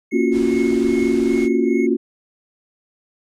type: tone with tremolo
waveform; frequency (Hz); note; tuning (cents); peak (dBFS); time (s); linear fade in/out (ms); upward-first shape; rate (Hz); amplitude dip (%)
triangle; 2177; C#7; -32; -27; 0.11-1.87; 10; triangle; 2.5; 85
type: chord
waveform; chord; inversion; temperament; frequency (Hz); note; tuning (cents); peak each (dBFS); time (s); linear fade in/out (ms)
sine; Gb major seventh; first; equal with one note detuned; 233.1 / 277.2 / 345.6 / 370; Bb3 / Db4 / F4 / Gb4; 0 / 0 / -18 / 0; -20; 0.12-1.97; 20
type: low-pass noise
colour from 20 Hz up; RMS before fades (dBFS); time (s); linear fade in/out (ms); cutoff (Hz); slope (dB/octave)
pink; -36; 0.31-1.49; 50; 9300; 24
effects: none